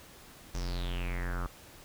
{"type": "tone with low-pass filter sweep", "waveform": "square", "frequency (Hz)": 44.08, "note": "F1", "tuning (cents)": 17, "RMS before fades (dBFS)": -34, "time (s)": [0.54, 1.47], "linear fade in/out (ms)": 10, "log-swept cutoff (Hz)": [6200, 1200], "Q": 6.7, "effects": ["pink hiss -53 dBFS RMS until 1.84 s"]}